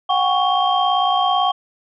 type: tone cluster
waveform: sine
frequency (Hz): 733 / 791 / 1111 / 3183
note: F#5 / G5 / C#6 / G7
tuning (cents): -16 / +15 / +4 / +26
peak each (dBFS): -18 / -20 / -19 / -23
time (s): 0.09-1.52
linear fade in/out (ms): 10
effects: tanh soft clip ceiling -5 dBFS